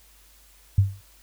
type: tone with exponential decay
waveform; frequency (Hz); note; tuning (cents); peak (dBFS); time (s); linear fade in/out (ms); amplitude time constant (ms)
sine; 98.1; G2; +2; -11; 0.78-1.01; 5; 50
effects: added 50 Hz sine -56 dBFS peak until 1.22 s + white hiss -56 dBFS RMS until 1.22 s